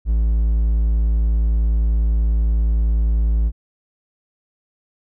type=tone; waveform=triangle; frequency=55.2 Hz; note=A1; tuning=6 cents sharp; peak=-12 dBFS; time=0.05-3.52 s; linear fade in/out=50 ms; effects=none